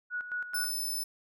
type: tone with tremolo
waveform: sine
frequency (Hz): 1463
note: F#6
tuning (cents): -20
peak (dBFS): -31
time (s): 0.1-0.72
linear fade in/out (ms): 50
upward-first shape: square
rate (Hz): 4.6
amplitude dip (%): 65
type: tone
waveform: 10% pulse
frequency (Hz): 5274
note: E8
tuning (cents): 0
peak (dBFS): -26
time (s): 0.54-1.04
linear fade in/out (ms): 10
effects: none